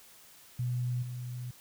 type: tone with level steps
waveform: sine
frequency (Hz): 123.47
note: B2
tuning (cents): 0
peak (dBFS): -29 / -36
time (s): 0.59-1.51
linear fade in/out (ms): 5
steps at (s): 1.02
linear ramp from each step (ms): 10
effects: white hiss -56 dBFS RMS until 1.6 s